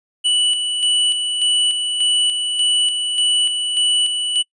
square tone with tremolo, 2960 Hz, F#7, in tune, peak -14 dBFS, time 0.24-4.43 s, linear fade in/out 20 ms, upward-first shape square, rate 1.7 Hz, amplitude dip 45%, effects noise-tail reverb RT60 0.1 s tail -25 dB re dry + resampled to 24000 Hz

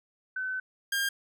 sine / sawtooth tone pair in turn, 1518 / 1608.3 Hz, F#6 / G6, +44 / +44 cents, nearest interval minor second, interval 100 cents, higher second, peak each -30 / -23 dBFS, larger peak second, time 0.36-0.6 / 0.92-1.09 s, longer first, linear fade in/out 5 ms, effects none

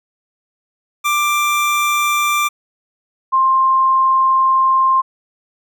25% pulse / sine tone pair in turn, 1181 / 1055.3 Hz, D6 / C6, +9 / +14 cents, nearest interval major second, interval 195 cents, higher first, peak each -10 dBFS, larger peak neither, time 1.04-2.49 / 3.32-5.02 s, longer second, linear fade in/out 20 ms, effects none

